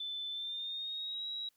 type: tone with pitch glide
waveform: sine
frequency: 3520 to 3861 Hz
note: A7 to B7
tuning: 0 to -40 cents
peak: -37 dBFS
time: 0-1.49 s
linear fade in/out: 5 ms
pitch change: +160 cents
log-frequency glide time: 0.31-1.26 s
effects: white hiss -75 dBFS RMS until 1.56 s